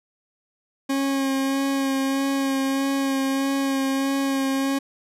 40% pulse tone with vibrato, 271.7 Hz, C#4, 35 cents flat, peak -20 dBFS, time 0.89-4.79 s, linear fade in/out 10 ms, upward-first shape sine, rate 1.6 Hz, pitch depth 17 cents each way, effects resampled to 32000 Hz

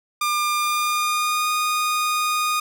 sawtooth tone with pitch glide, 1200 to 1230.9 Hz, D6 to D#6, +37 to -19 cents, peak -16 dBFS, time 0.21-2.6 s, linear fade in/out 5 ms, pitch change +44 cents, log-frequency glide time 0.58-1.5 s, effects none

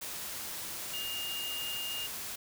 sine tone in noise, 2830 Hz, F7, 22 cents sharp, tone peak -36 dBFS, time 0.93-2.07 s, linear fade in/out 10 ms, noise white, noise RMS -40 dBFS, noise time 0.01-2.36 s, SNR +1 dB, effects none

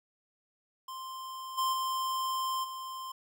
square tone with level steps, 1046.5 Hz, C6, in tune, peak -40 / -28 / -31 / -39 dBFS, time 0.88-3.12 s, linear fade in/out 5 ms, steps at 1.57 / 1.72 / 2.63 s, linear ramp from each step 20 ms, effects none

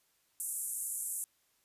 white band-pass noise, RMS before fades -38 dBFS, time 0.4-1.24 s, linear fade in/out 0 ms, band 7700 to 12000 Hz, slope 48 dB/octave, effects white hiss -73 dBFS RMS until 1.64 s + resampled to 32000 Hz

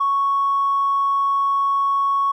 triangle tone with tanh clipping, 1108.7 Hz, C#6, in tune, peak -16 dBFS, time 0-2.32 s, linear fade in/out 10 ms, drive 4 dB, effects none

